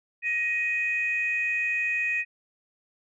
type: tone pair together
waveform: sine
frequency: 1883.6 / 2497 Hz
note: A#6 / D#7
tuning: +18 / +6 cents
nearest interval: perfect fourth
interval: 488 cents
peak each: -28 / -25 dBFS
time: 0.22-2.25 s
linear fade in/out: 50 ms
effects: tanh soft clip ceiling -16 dBFS